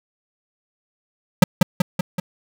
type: tone with echo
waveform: square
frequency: 180.5 Hz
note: F#3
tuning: 43 cents flat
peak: -5 dBFS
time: 1.42-1.44 s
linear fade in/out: 5 ms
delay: 190 ms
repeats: 4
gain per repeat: -4 dB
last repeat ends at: 2.2 s
effects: none